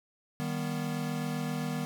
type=chord; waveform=square; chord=Eb augmented; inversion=none; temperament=equal with one note detuned; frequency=155.56 / 196 / 243.4 Hz; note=Eb3 / G3 / B3; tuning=0 / 0 / -25 cents; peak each=-35 / -39 / -36 dBFS; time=0.4-1.85 s; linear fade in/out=0 ms; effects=none